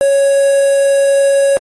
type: tone with quantisation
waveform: triangle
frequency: 554.4 Hz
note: C#5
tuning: in tune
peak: -6 dBFS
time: 0.01-1.57 s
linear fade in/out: 0 ms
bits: 4
effects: AAC 32 kbps